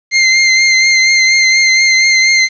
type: tone with vibrato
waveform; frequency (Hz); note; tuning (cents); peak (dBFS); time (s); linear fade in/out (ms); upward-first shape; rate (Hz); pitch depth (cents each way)
sawtooth; 2093; C7; 0; -3; 0.11-2.49; 50; triangle; 4.2; 30
effects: resampled to 16000 Hz + 7-bit